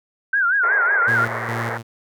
sine tone with vibrato, 1511 Hz, F#6, 36 cents sharp, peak -15 dBFS, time 0.33-1.25 s, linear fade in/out 5 ms, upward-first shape sine, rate 5.4 Hz, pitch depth 160 cents each way
white band-pass noise, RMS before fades -27 dBFS, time 0.63-1.78 s, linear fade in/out 10 ms, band 380 to 2100 Hz, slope 96 dB/octave
sawtooth tone with tremolo, 115.6 Hz, A#2, 14 cents flat, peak -21 dBFS, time 1.07-1.83 s, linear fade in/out 20 ms, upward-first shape square, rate 2.4 Hz, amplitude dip 50%
effects none

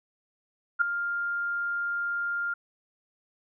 sine tone with ADSR envelope, 1401 Hz, F6, 5 cents sharp, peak -16 dBFS, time 0.79-2.54 s, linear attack 25 ms, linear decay 5 ms, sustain -11 dB, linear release 7 ms, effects none

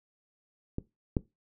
clicks, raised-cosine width 3 ms, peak -19 / -13 dBFS, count 2, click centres 0.784 / 1.168 s, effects noise-tail reverb RT60 0.2 s tail -19 dB re dry

